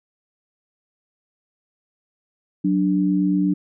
sine tone pair together, 185.33 / 293.8 Hz, F#3 / D4, +3 / +1 cents, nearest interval minor sixth, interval 798 cents, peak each -19 dBFS, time 2.64-3.54 s, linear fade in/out 10 ms, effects none

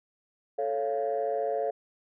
sine chord, A augmented, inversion none, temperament equal with one note detuned, 440 / 554.4 / 693.6 Hz, A4 / C#5 / E#5, 0 / 0 / -12 cents, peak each -30 dBFS, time 0.58-1.71 s, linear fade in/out 10 ms, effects tanh soft clip ceiling -20 dBFS

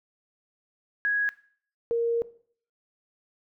sine tone pair in turn, 1661.2 / 466.2 Hz, G#6 / A#4, 0 / 0 cents, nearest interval octave + minor seventh, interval 2200 cents, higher first, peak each -22 dBFS, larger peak neither, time 1.05-1.29 / 1.91-2.22 s, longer second, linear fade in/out 0 ms, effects noise-tail reverb RT60 0.5 s tail -18 dB re dry

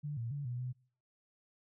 sine tone with pitch steps, 147.1 / 116.2 / 143.1 / 122.5 / 126 Hz, D3 / A#2 / D3 / B2 / B2, +3 / -5 / -45 / -14 / +35 cents, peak -36 dBFS, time 0.03-0.73 s, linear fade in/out 20 ms, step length 140 ms, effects noise-tail reverb RT60 0.5 s tail -25 dB re dry

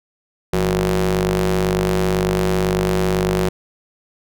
sawtooth ring-modulated tone, 98 Hz, G2, in tune, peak -9 dBFS, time 0.53-3.49 s, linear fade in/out 5 ms, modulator 270 Hz, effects none

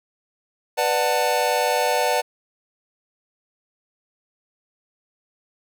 square chord, B minor seventh, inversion none, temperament just, 493.9 / 592.7 / 740.8 / 889 Hz, B4 / D5 / F#5 / A5, 0 / +16 / +2 / +18 cents, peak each -25 dBFS, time 0.77-2.22 s, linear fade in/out 20 ms, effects none

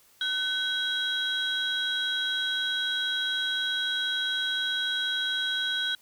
sine tone cluster, 1515 / 3292 / 3861 Hz, F#6 / G#7 / B7, +40 / -16 / -40 cents, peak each -29 / -29 / -30 dBFS, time 0.21-5.95 s, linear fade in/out 2 ms, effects tanh soft clip ceiling -20 dBFS + white hiss -60 dBFS RMS until 6.01 s

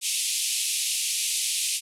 white band-pass noise, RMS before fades -27 dBFS, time 0.01-1.81 s, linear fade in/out 50 ms, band 2400 to 11000 Hz, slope 48 dB/octave, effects none

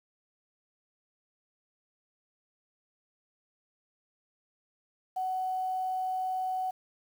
sine tone with quantisation, 747 Hz, F#5, 16 cents sharp, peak -29 dBFS, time 5.16-6.71 s, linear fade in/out 10 ms, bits 9, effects none

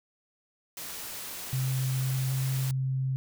white noise, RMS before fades -39 dBFS, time 0.77-2.71 s, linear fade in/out 2 ms
sine tone with pitch glide, 130.81 to 132.02 Hz, C3 to C3, 0 to +16 cents, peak -26 dBFS, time 1.53-3.16 s, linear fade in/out 0 ms, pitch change +16 cents, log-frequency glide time 2.02-2.42 s
effects none

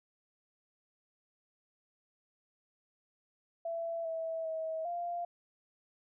sine tone with pitch steps, 668 / 652 / 642 / 695 Hz, E5 / E5 / E5 / F5, +23 / -19 / -46 / -9 cents, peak -34 dBFS, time 3.65-5.25 s, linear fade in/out 5 ms, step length 400 ms, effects none

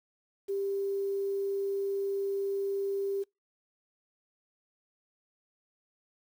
sine tone with quantisation, 395.2 Hz, G4, 14 cents sharp, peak -29 dBFS, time 0.48-3.24 s, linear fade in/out 20 ms, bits 9, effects noise-tail reverb RT60 0.2 s tail -26 dB re dry

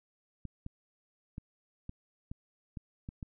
clicks, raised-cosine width 5 ms, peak -28 dBFS, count 8, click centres 0.453 / 0.664 / 1.381 / 1.894 / 2.315 / 2.772 / 3.089 / 3.228 s, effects none

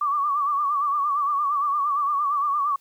sine tone with vibrato, 1154 Hz, D6, 31 cents flat, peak -20 dBFS, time 0.01-2.76 s, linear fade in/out 5 ms, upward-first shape sine, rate 8.7 Hz, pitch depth 77 cents each way, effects white hiss -62 dBFS RMS until 2.8 s

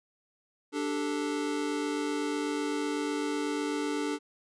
square chord, D suspended fourth, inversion none, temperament equal, 293.7 / 392 / 440 Hz, D4 / G4 / A4, 0 / 0 / 0 cents, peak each -32 / -38 / -36 dBFS, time 0.72-4.19 s, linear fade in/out 50 ms, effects resampled to 22050 Hz

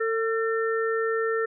harmonic tone, 450 Hz, A4, 39 cents sharp, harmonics 1 / 3 / 4, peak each -24 / -31 / -31 dBFS, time 0-1.46 s, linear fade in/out 10 ms, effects none

